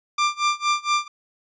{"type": "tone with tremolo", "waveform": "sawtooth", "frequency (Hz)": 1187, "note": "D6", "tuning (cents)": 18, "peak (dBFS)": -13, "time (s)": [0.18, 1.08], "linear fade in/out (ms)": 5, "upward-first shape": "sine", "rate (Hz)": 4.3, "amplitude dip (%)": 95, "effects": ["resampled to 16000 Hz"]}